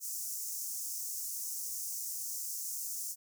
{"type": "high-pass noise", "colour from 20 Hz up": "pink", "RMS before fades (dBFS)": -39, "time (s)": [0, 3.16], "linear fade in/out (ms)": 50, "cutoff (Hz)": 5700, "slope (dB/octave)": 48, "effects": []}